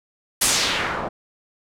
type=noise with low-pass filter sweep; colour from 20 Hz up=white; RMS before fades=-22 dBFS; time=0.41-1.09 s; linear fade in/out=10 ms; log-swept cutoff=11000 to 730 Hz; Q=1.4; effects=none